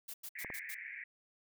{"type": "noise bursts", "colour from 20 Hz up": "blue", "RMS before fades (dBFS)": -45, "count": 5, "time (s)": [0.08, 0.748], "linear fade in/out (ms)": 10, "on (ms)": 60, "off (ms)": 92}
{"type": "band-pass noise", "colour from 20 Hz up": "white", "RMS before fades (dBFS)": -46, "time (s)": [0.35, 1.04], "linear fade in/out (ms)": 5, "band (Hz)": [1700, 2300], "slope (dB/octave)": 96}
{"type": "clicks", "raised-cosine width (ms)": 1, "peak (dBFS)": -31, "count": 2, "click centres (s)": [0.447, 0.502]}
{"effects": []}